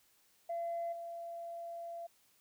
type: tone with level steps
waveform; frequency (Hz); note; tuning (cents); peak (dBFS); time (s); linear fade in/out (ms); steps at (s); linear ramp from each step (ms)
sine; 680; F5; -46; -34 / -41; 0.49-2.07; 10; 0.92; 10
effects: tanh soft clip ceiling -32 dBFS + white hiss -70 dBFS RMS until 2.4 s